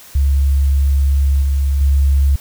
sine tone with level steps, 69.3 Hz, C#2, in tune, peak -10 / -12 / -9 dBFS, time 0.15-2.36 s, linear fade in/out 5 ms, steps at 1.42 / 1.81 s, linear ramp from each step 2 ms, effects white hiss -40 dBFS RMS until 2.4 s

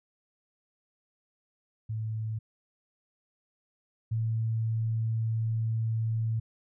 sine tone pair in turn, 110 / 112.31 Hz, A2 / A2, 0 / +36 cents, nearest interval unison, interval 36 cents, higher second, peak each -30 / -26 dBFS, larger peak second, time 1.89-2.39 / 4.11-6.4 s, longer second, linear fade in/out 10 ms, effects none

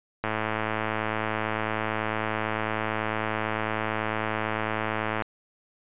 click train, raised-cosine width 0.5 ms, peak -12 dBFS, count 544, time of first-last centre 0.24-5.222 s, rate 109 Hz, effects resampled to 8000 Hz

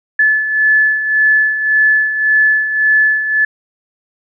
sine beating tone pair, 1728 / 1729.8 Hz, A6 / A6, -32 / -30 cents, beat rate 1.8 Hz, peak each -17 / -10 dBFS, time 0.19-3.45 s, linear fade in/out 5 ms, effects none

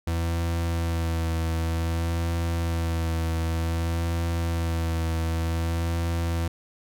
40% pulse tone with vibrato, 83 Hz, E2, 12 cents sharp, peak -23 dBFS, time 0.07-6.48 s, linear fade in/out 5 ms, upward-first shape sine, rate 0.54 Hz, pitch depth 24 cents each way, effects none

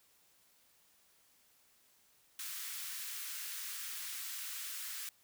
white high-pass noise, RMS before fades -43 dBFS, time 2.39-5.09 s, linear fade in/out 2 ms, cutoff 1300 Hz, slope 24 dB/octave, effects white hiss -69 dBFS RMS until 5.23 s

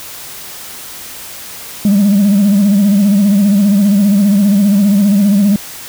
sine tone with vibrato, 201.2 Hz, G3, 45 cents sharp, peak -4 dBFS, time 1.85-5.56 s, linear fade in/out 2 ms, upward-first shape sine, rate 15 Hz, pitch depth 77 cents each way, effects tanh soft clip ceiling -5 dBFS + white hiss -29 dBFS RMS until 5.88 s

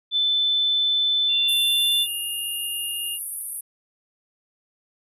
sine tone, 3520 Hz, A7, in tune, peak -18 dBFS, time 0.11-2.07 s, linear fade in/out 50 ms
sine tone with pitch glide, 2772 to 2829 Hz, F7 to F7, -14 to +22 cents, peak -28 dBFS, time 1.28-3.19 s, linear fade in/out 50 ms, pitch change +36 cents, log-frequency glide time 1.62-2.07 s
white band-pass noise, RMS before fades -32 dBFS, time 1.48-3.61 s, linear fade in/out 10 ms, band 9400 to 12000 Hz, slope 96 dB/octave
effects none

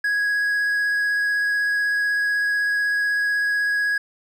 triangle tone with vibrato, 1661.2 Hz, G#6, in tune, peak -17 dBFS, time 0.04-3.98 s, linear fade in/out 5 ms, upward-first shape sine, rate 16 Hz, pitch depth 8 cents each way, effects none

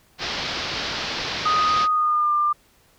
white low-pass noise, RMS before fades -28 dBFS, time 0.18-1.88 s, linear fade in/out 50 ms, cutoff 5200 Hz, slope 48 dB/octave
sine tone with pitch glide, 1244.5 to 1194.5 Hz, D#6 to D6, 0 to +29 cents, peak -17 dBFS, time 1.45-2.53 s, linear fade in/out 10 ms, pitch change -71 cents, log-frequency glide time 1.88-2.33 s
effects pink hiss -58 dBFS RMS until 2.98 s

